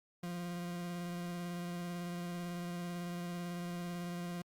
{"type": "tone with vibrato", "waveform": "40% pulse", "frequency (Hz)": 174.61, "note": "F3", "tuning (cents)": 0, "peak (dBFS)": -38, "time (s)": [0.23, 4.42], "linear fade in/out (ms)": 5, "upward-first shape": "sine", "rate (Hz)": 18, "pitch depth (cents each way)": 18, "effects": ["Opus 48 kbps"]}